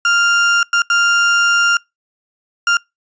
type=tone bursts at uneven times; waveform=35% pulse; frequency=1396.9 Hz; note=F6; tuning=in tune; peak=-9 dBFS; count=4; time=0.05-0.63 / 0.73-0.82 / 0.9-1.77 / 2.67-2.77 s; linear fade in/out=2 ms; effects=noise-tail reverb RT60 0.2 s tail -26 dB re dry + resampled to 16000 Hz